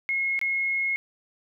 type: tone with dropouts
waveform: sine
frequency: 2164 Hz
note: C#7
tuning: 42 cents flat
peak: -23 dBFS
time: 0.09-0.96 s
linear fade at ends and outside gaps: 0 ms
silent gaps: 0.391-0.414 s
effects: none